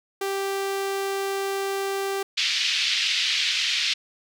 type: tone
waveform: sawtooth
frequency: 392 Hz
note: G4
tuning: in tune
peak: -21 dBFS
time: 0.21-2.23 s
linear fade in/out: 5 ms
type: band-pass noise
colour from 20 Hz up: pink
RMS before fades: -24 dBFS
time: 2.37-3.94 s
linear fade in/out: 10 ms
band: 2400 to 4800 Hz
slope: 24 dB/octave
effects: none